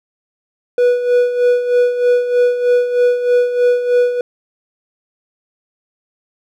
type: tone with tremolo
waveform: triangle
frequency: 489.7 Hz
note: B4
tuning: 15 cents flat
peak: -6 dBFS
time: 0.78-4.21 s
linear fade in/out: 2 ms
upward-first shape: sine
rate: 3.2 Hz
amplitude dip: 65%
effects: none